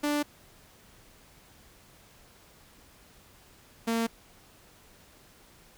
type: tone pair in turn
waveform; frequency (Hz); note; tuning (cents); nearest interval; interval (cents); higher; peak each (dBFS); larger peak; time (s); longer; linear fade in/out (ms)
sawtooth; 293.7 / 228.7; D4 / A#3; 0 / -33; major third; 433; first; -22; neither; 0.03-0.23 / 3.87-4.07; neither; 10
effects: pink hiss -57 dBFS RMS until 5.77 s